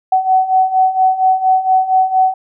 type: beating tone pair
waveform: sine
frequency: 750 / 754.3 Hz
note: F#5 / F#5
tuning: +23 / +33 cents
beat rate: 4.3 Hz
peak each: -15 / -11 dBFS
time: 0.12-2.34 s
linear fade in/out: 5 ms
effects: none

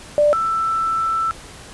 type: tone pair in turn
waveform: sine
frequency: 591 / 1326.8 Hz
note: D5 / E6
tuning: +11 / +11 cents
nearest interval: octave + major second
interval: 1400 cents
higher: second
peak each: -11 / -17 dBFS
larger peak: first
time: 0.18-0.33 / 0.33-1.31 s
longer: second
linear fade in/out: 0 ms
effects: pink hiss -39 dBFS RMS until 1.73 s + resampled to 24000 Hz

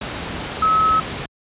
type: tone in noise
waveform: sine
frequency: 1288 Hz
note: E6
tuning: 41 cents flat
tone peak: -13 dBFS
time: 0.62-1 s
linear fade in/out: 5 ms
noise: pink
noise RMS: -27 dBFS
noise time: 0.01-1.26 s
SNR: +11 dB
effects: high-pass 60 Hz 12 dB/octave + resampled to 8000 Hz

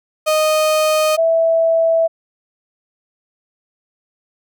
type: tone pair in turn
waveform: 35% pulse / sine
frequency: 620 / 656.9 Hz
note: D#5 / E5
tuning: -6 / -6 cents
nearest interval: minor second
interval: 100 cents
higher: second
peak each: -11 dBFS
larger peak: neither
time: 0.26-1.17 / 1.17-2.08 s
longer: neither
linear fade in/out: 20 ms
effects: none

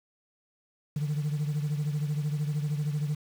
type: beating tone pair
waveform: sine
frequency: 146.83 / 159.83 Hz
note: D3 / D#3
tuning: 0 / +47 cents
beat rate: 13 Hz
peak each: -26 / -32 dBFS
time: 0.96-3.15 s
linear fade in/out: 5 ms
effects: tanh soft clip ceiling -24 dBFS + 8-bit

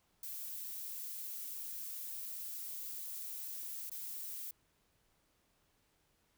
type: noise with dropouts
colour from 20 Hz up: violet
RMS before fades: -44 dBFS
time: 0.23-4.51 s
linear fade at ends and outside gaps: 2 ms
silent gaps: 3.896-3.915 s
effects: pink hiss -75 dBFS RMS until 6.37 s

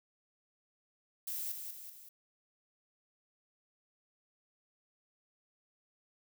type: noise with echo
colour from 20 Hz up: violet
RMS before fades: -39 dBFS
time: 1.27-1.52 s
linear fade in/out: 5 ms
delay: 190 ms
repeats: 3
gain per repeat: -5 dB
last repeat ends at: 2.09 s
effects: none

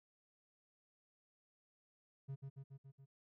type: tone with echo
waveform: triangle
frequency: 136.4 Hz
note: C#3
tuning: 28 cents flat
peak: -40 dBFS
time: 2.28-2.36 s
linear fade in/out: 20 ms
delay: 140 ms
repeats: 5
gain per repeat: -3 dB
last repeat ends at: 3.06 s
effects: none

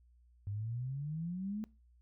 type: exponential sweep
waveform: sine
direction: up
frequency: 98.3 to 220 Hz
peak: -36 dBFS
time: 0.47-1.64 s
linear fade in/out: 0 ms
effects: noise-tail reverb RT60 0.3 s tail -22 dB re dry + added 60 Hz sine -62 dBFS peak until 2.01 s

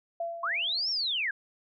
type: tone with exponential decay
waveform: sine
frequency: 677 Hz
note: E5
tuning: 46 cents sharp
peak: -28 dBFS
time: 0.2-0.99 s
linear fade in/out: 5 ms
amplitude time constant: 170 ms
type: linear two-way sweep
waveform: sine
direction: up then down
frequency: 1000 to 5580 to 1556 Hz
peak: -27 dBFS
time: 0.43-1.31 s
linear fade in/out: 5 ms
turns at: 0.9 s
effects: none

